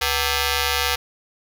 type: ring-modulated tone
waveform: 5% pulse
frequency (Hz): 415.3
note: G#4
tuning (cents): 0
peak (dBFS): -5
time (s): 0.01-0.96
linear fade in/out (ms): 10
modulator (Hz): 344
effects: none